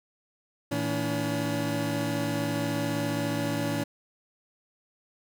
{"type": "tone cluster", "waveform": "25% pulse", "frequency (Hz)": [113, 162.2, 284.9], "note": ["A2", "E3", "C#4"], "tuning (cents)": [47, -28, 48], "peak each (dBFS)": [-29, -29, -26], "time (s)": [0.71, 3.84], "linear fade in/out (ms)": 10, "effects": []}